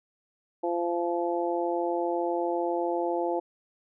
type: harmonic tone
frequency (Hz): 172.4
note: F3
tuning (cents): -22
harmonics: 2 / 3 / 4 / 5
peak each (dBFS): -29 / -31 / -32 / -33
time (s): 0.63-3.4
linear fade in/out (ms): 10
effects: none